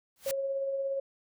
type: noise with exponential growth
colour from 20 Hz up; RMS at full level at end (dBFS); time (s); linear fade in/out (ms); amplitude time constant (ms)
white; -32; 0.16-0.31; 1; 31
type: tone with tremolo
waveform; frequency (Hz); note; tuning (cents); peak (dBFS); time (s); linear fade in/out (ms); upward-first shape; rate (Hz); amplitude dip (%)
sine; 546; C#5; -26; -28; 0.26-1; 5; sine; 17; 30
effects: none